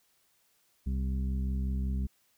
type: harmonic tone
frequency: 65.41 Hz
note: C2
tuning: in tune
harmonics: 1 / 2 / 3 / 4 / 6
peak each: -29 / -41 / -37 / -47 / -55 dBFS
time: 0.86-2.07 s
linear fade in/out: 10 ms
effects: white hiss -70 dBFS RMS until 2.37 s